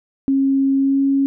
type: tone with pitch glide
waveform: sine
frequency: 271.6 to 274.6 Hz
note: C#4 to C#4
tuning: -35 to -16 cents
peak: -13 dBFS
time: 0.28-1.26 s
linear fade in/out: 0 ms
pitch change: +19 cents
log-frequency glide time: 0.76-1.02 s
effects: none